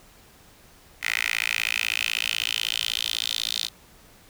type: tone with high-pass filter sweep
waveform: 10% pulse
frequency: 56.1 Hz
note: A1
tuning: 34 cents sharp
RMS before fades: -27 dBFS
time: 1.01-3.7 s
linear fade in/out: 50 ms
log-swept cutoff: 2100 to 3800 Hz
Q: 4.3
effects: pink hiss -53 dBFS RMS until 4.29 s